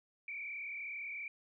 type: tone with frequency modulation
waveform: sine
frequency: 2308 Hz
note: D7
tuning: 31 cents flat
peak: -40 dBFS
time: 0.28-1.28 s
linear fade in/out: 2 ms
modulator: 37.2 Hz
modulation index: 2.1
effects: none